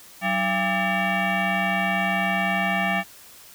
sine tone with frequency modulation, 800 Hz, G5, 35 cents sharp, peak -20 dBFS, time 0.21-3.04 s, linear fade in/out 50 ms, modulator 494 Hz, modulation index 3.6, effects white hiss -47 dBFS RMS until 3.54 s

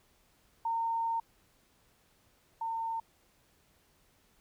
sine tone pair in turn, 915 / 907.6 Hz, A#5 / A#5, -32 / -47 cents, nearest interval unison, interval 15 cents, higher first, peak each -29 / -32 dBFS, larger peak first, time 0.65-1.2 / 2.61-3 s, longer first, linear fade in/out 5 ms, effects pink hiss -68 dBFS RMS until 4.4 s

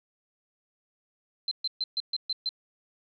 sine tone bursts, 4100 Hz, C8, 36 cents flat, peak -26 dBFS, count 7, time 1.48-2.491 s, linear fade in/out 2 ms, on 33 ms, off 130 ms, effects none

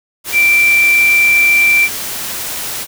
sine tone in noise, 2349 Hz, D7, in tune, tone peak -7 dBFS, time 0.32-1.89 s, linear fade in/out 50 ms, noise white, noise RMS -22 dBFS, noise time 0.24-2.87 s, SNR +12 dB, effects none

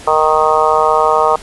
harmonic tone, 155.56 Hz, D#3, in tune, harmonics 3 / 4 / 5 / 6 / 7 / 8, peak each -16 / -16 / -16 / -16 / -16 / -16 dBFS, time 0.07-1.36 s, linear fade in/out 5 ms, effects pink hiss -34 dBFS RMS until 1.42 s + resampled to 24000 Hz

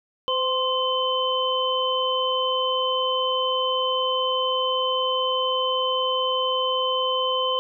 sine tone cluster, 513 / 1046 / 3062 Hz, C5 / C6 / G7, -34 / -1 / -41 cents, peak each -25 dBFS, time 0.28-7.59 s, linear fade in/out 0 ms, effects none

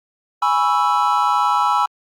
triangle chord, C# minor seventh, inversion second, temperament equal, 830.6 / 987.8 / 1108.7 / 1318.5 Hz, G#5 / B5 / C#6 / E6, 0 / 0 / 0 / 0 cents, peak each -18 / -17 / -22 / -17 dBFS, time 0.42-1.86 s, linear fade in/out 5 ms, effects Opus 48 kbps

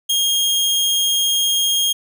sawtooth tone, 3243 Hz, G#7, 42 cents flat, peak -12 dBFS, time 0.09-1.93 s, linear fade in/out 10 ms, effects none

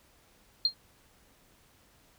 sine tone with exponential decay, 4204 Hz, C8, 7 cents sharp, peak -18 dBFS, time 0.65-0.74 s, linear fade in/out 2 ms, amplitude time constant 19 ms, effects pink hiss -63 dBFS RMS until 2.18 s

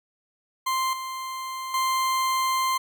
40% pulse tone with level steps, 1046.5 Hz, C6, in tune, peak -22 / -30 / -21 dBFS, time 0.66-2.78 s, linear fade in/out 10 ms, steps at 0.93 / 1.74 s, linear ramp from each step 2 ms, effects none

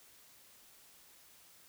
silence, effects white hiss -61 dBFS RMS until 1.68 s

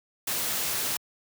white noise, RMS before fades -29 dBFS, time 0.27-0.97 s, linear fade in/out 5 ms, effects high-pass 80 Hz 12 dB/octave

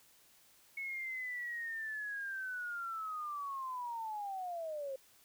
sine linear sweep, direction down, 2202 to 523.3 Hz, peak -38 dBFS, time 0.77-4.96 s, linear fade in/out 5 ms, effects white hiss -65 dBFS RMS until 5.24 s

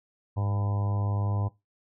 harmonic tone with a mistuned harmonic, 100 Hz, G2, 35 cents sharp, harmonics 1 / 2 / 3 / 4 / 5 / 6 / 7 / 8 / 9 / 10, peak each -25 / -41 / -43 / -47 / -44 / -45 / -45 / -45 / -44 / -44 dBFS, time 0.36-1.49 s, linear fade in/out 20 ms, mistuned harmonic 1, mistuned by +45 cents, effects noise-tail reverb RT60 0.2 s tail -18 dB re dry

